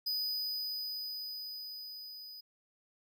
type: tone with level ramp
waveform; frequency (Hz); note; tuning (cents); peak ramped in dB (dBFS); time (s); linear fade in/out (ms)
square; 4978; D#8; 0; -32 to -47; 0.06-2.41; 10
effects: none